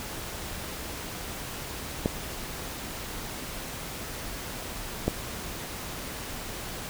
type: clicks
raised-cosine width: 2 ms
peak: -10 dBFS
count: 2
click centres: 2.059 / 5.08 s
effects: pink hiss -37 dBFS RMS until 6.89 s